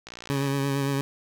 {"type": "click train", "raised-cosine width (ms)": 0.2, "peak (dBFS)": -22, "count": 25, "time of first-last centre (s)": [0.07, 0.477], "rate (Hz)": 59}
{"type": "tone with vibrato", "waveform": "20% pulse", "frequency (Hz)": 138.7, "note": "C#3", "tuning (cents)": 1, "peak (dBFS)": -19, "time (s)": [0.3, 1.01], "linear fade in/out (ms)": 0, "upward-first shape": "sine", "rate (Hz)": 8.8, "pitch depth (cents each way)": 27}
{"effects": []}